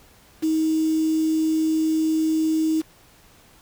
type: tone with quantisation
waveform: sine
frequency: 316.5 Hz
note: D#4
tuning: 30 cents sharp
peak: -18 dBFS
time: 0.42-2.82 s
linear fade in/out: 20 ms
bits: 6
effects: pink hiss -53 dBFS RMS until 3.61 s